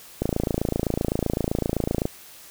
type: click train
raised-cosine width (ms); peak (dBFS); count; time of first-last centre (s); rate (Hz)
2; -9; 52; 0.22-2.055; 27.8
effects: white hiss -46 dBFS RMS until 2.5 s